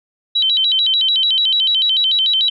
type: tone with vibrato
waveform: sine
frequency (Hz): 3471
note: A7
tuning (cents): -24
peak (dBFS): -12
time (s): 0.35-2.5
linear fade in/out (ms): 10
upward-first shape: square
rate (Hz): 6.8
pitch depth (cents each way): 200
effects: none